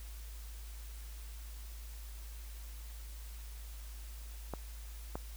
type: clicks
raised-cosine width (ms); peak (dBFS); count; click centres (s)
1; -24; 2; 4.537 / 5.155
effects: added 54 Hz sine -44 dBFS peak until 5.36 s + white hiss -56 dBFS RMS until 5.36 s